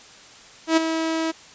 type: tone with ADSR envelope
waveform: sawtooth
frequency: 323.4 Hz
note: E4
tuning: 33 cents flat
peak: -9 dBFS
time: 0.67-1.32 s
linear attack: 100 ms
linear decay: 14 ms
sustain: -9 dB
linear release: 17 ms
effects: white hiss -46 dBFS RMS until 1.54 s + resampled to 16000 Hz